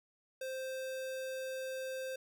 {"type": "tone", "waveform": "square", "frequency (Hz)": 523.3, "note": "C5", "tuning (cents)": 0, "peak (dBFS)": -39, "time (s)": [0.41, 2.16], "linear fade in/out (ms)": 5, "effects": []}